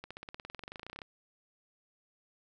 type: accelerating click train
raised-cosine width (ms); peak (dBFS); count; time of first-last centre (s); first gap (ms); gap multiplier
0.3; -27; 23; 0.04-1.018; 66; 0.96
effects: none